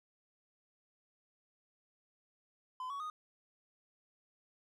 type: tone with pitch steps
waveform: triangle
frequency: 1018 / 1123 / 1238.9 Hz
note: C6 / C#6 / D#6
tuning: -48 / +22 / -8 cents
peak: -37 dBFS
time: 2.8-3.1 s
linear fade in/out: 2 ms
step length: 100 ms
effects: none